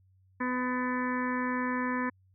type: harmonic tone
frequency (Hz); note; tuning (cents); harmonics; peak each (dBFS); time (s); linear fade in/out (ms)
251.1; B3; +29; 1 / 2 / 4 / 5 / 6 / 7 / 8 / 9; -31 / -39 / -34 / -43 / -44 / -36 / -45 / -46; 0.4-2.1; 10
effects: added 94 Hz sine -61 dBFS peak until 2.34 s